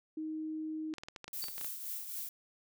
sine tone, 313.1 Hz, D#4, 11 cents sharp, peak -36 dBFS, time 0.17-0.94 s, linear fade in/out 5 ms
clicks, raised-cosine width 0.2 ms, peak -27 dBFS, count 12, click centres 0.939 / 0.983 / 1.035 / 1.085 / 1.162 / 1.243 / 1.28 / 1.441 / 1.484 / 1.581 / 1.612 / 1.646 s
violet noise with tremolo, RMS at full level -39 dBFS, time 1.33-2.29 s, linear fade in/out 2 ms, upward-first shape triangle, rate 3.8 Hz, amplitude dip 55%
triangle tone with exponential decay, 4579 Hz, D8, 45 cents flat, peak -36 dBFS, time 1.42-1.6 s, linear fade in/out 5 ms, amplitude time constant 37 ms
effects none

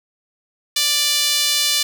sawtooth tone with high-pass filter, 588 Hz, D5, 2 cents sharp, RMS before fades -18 dBFS, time 0.76-1.83 s, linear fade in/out 5 ms, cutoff 3700 Hz, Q 1.7, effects none

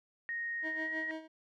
sine tone with pitch glide, 1864.7 to 1890.7 Hz, A#6 to A#6, 0 to +24 cents, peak -34 dBFS, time 0.29-1.11 s, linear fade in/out 0 ms, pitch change +24 cents, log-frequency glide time 0.78-0.89 s
25% pulse tone with tremolo, 317.8 Hz, D#4, 37 cents sharp, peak -34 dBFS, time 0.62-1.28 s, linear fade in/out 50 ms, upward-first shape sine, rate 6.2 Hz, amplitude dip 75%
effects low-pass 3000 Hz 12 dB/octave

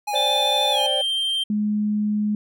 square tone with vibrato, 828 Hz, G#5, 5 cents flat, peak -24 dBFS, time 0.07-0.87 s, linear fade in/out 10 ms, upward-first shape sine, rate 13 Hz, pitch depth 19 cents each way
triangle chord, C suspended second, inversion none, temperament equal, 523.3 / 587.3 / 784 Hz, C5 / D5 / G5, 0 / 0 / 0 cents, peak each -26 / -24 / -28 dBFS, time 0.13-1.02 s, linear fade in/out 10 ms
triangle tone with pitch glide, 3540 to 3154 Hz, A7 to G7, +10 to +10 cents, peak -19 dBFS, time 0.15-1.44 s, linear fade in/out 10 ms, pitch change -200 cents, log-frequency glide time 0.71-0.8 s
sine tone, 210 Hz, G#3, 19 cents sharp, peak -19 dBFS, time 1.5-2.35 s, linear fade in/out 2 ms
effects none

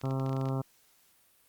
clicks, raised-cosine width 0.2 ms, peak -30 dBFS, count 11, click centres 0.014 / 0.056 / 0.109 / 0.198 / 0.263 / 0.294 / 0.33 / 0.366 / 0.413 / 0.456 / 0.487 s
harmonic tone, 133.4 Hz, C3, 34 cents sharp, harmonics 1 / 2 / 3 / 4 / 5 / 6 / 7 / 8 / 9 / 10, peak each -30 / -36 / -40 / -42 / -44 / -46 / -47 / -48 / -49 / -50 dBFS, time 0.03-0.62 s, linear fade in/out 10 ms
effects white hiss -65 dBFS RMS until 1.48 s + Opus 48 kbps

